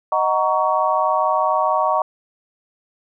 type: chord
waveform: sine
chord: D# minor seventh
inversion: none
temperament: just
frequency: 622.3 / 746.7 / 933.4 / 1120.1 Hz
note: D#5 / F#5 / A#5 / C#6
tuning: 0 / +16 / +2 / +18 cents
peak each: -21 / -22 / -21 / -20 dBFS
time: 0.12-2.02 s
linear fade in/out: 2 ms
effects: none